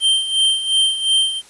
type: tone with tremolo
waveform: square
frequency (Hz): 3139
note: G7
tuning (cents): +2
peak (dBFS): -12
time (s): 0-1.42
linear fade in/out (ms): 50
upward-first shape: sine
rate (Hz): 2.8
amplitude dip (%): 70
effects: white hiss -46 dBFS RMS until 1.49 s + resampled to 24000 Hz